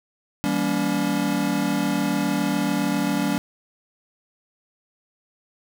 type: chord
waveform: square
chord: E diminished seventh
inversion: none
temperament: just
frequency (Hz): 164.81 / 197.78 / 237.3 / 284.8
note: E3 / G3 / Bb3 / Db4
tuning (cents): 0 / +16 / +31 / +47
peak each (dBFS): -31 / -26 / -29 / -25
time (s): 0.44-3.38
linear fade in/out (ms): 0
effects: none